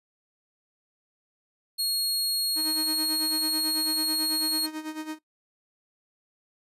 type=tone; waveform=sawtooth; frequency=4300 Hz; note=C8; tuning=47 cents sharp; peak=-22 dBFS; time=1.78-4.67 s; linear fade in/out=20 ms
type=tone with tremolo; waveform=45% pulse; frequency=311.1 Hz; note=D#4; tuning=in tune; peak=-30 dBFS; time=2.55-5.19 s; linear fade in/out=50 ms; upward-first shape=sine; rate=9.1 Hz; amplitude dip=75%
effects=noise-tail reverb RT60 0.1 s tail -17 dB re dry + resampled to 32000 Hz